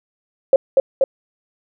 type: tone with echo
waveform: sine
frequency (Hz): 538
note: C5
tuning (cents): +48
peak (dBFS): -6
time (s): 0.53-0.56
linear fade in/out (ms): 2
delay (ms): 240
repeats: 2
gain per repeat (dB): -2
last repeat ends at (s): 1.04
effects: none